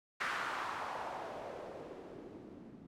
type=noise with low-pass filter sweep; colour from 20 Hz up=blue; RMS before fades=-43 dBFS; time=0.2-2.87 s; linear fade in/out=10 ms; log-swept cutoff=1600 to 220 Hz; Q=2.2; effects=none